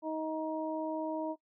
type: harmonic tone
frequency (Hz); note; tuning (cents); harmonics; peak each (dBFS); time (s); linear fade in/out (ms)
314.9; D#4; +21; 1 / 2 / 3; -36 / -37 / -39; 0.02-1.36; 50
effects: noise-tail reverb RT60 0.1 s tail -20 dB re dry